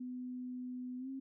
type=tone with pitch glide; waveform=sine; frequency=250.8 to 267.3 Hz; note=B3 to C4; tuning=+27 to +37 cents; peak=-40 dBFS; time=0-1.2 s; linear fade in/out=10 ms; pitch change=+110 cents; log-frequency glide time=0.98-1.09 s; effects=none